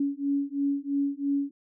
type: beating tone pair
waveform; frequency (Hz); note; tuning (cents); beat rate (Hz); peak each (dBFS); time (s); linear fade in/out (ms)
sine; 279.6 / 282.6; C#4 / C#4; +15 / +34; 3; -28; 0-1.51; 5
effects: none